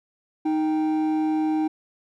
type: tone pair together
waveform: triangle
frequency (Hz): 311.5 / 785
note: D#4 / G5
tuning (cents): +2 / +2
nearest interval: octave + major third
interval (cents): 1600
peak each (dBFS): -18 / -28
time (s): 0.45-1.68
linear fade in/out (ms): 10
effects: tanh soft clip ceiling -13 dBFS